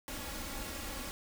pink noise with comb filter, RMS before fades -41 dBFS, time 0.08-1.11 s, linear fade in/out 0 ms, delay 3.6 ms, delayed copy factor +0.7, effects none

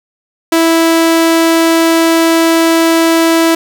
sawtooth tone, 329 Hz, E4, 3 cents flat, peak -3 dBFS, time 0.52-3.55 s, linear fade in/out 5 ms, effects none

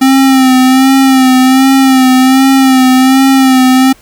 square tone with vibrato, 262.7 Hz, C4, 7 cents sharp, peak -4 dBFS, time 0.01-3.93 s, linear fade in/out 10 ms, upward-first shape sine, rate 1.3 Hz, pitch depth 40 cents each way, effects pink hiss -42 dBFS RMS until 4.01 s

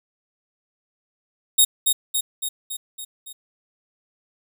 5% pulse tone with echo, 3729 Hz, A#7, in tune, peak -4 dBFS, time 1.58-1.65 s, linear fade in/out 10 ms, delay 280 ms, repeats 6, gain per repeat -4 dB, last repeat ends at 3.33 s, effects none

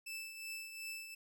sawtooth tone with tremolo, 2637 Hz, E7, in tune, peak -38 dBFS, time 0.06-1.15 s, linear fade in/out 10 ms, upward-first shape triangle, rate 2.7 Hz, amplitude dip 60%, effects 13-bit

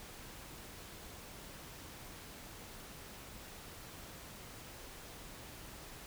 silence, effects pink hiss -51 dBFS RMS until 6.06 s

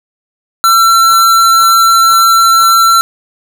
square tone, 1349 Hz, E6, 40 cents sharp, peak -5 dBFS, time 0.64-3.01 s, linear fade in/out 0 ms, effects none

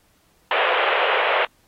pink band-pass noise, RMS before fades -20 dBFS, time 0.51-1.45 s, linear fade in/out 2 ms, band 450 to 3100 Hz, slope 48 dB/octave, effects pink hiss -61 dBFS RMS until 1.67 s + AAC 48 kbps

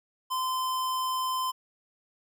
square tone, 1030 Hz, C6, 28 cents flat, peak -28 dBFS, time 0.3-1.52 s, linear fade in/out 20 ms, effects none

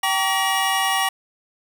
square tone cluster, 775 / 916 / 1141 / 1898 / 2887 Hz, G5 / A#5 / C#6 / A#6 / F#7, -20 / -31 / +50 / +31 / -43 cents, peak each -24 / -30 / -26 / -25 / -26 dBFS, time 0.03-1.09 s, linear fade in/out 5 ms, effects none

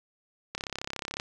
click train, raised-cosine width 0.2 ms, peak -16 dBFS, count 23, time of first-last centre 0.55-1.199 s, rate 33.9 Hz, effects none

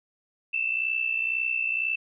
sine tone pair together, 2637 / 2699 Hz, E7 / E7, 0 / +40 cents, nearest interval unison, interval 40 cents, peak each -26 / -29 dBFS, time 0.53-1.96 s, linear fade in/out 10 ms, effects none

